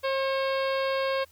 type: harmonic tone with a mistuned harmonic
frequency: 537 Hz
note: C5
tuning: 45 cents sharp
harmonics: 1 / 2 / 3 / 4 / 5 / 6 / 7 / 8 / 9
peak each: -26 / -32 / -36 / -38 / -40 / -42 / -43 / -44 / -45 dBFS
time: 0.03-1.25 s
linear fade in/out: 20 ms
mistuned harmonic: 4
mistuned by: +44 cents
effects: added 79 Hz sine -60 dBFS peak until 1.31 s + white hiss -60 dBFS RMS until 1.31 s